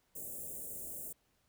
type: band-stop noise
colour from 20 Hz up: white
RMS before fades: -44 dBFS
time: 0.15-1.13 s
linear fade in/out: 10 ms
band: 650 to 7400 Hz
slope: 48 dB/octave
effects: pink hiss -75 dBFS RMS until 1.48 s